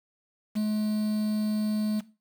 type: tone with quantisation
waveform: triangle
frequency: 213.2 Hz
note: G#3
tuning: 46 cents sharp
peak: -22 dBFS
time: 0.55-2.01 s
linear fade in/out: 20 ms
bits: 7
effects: noise-tail reverb RT60 0.3 s tail -17 dB re dry